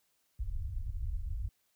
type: low-pass noise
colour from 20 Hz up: pink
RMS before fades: -36 dBFS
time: 0.39-1.49 s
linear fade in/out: 5 ms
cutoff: 100 Hz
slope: 48 dB/octave
effects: white hiss -75 dBFS RMS until 1.75 s